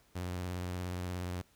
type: tone with vibrato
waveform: sawtooth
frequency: 89.9 Hz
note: F#2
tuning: 49 cents flat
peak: -32 dBFS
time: 0.15-1.42 s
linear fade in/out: 10 ms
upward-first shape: triangle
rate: 17 Hz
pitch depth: 47 cents each way
effects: pink hiss -67 dBFS RMS until 1.55 s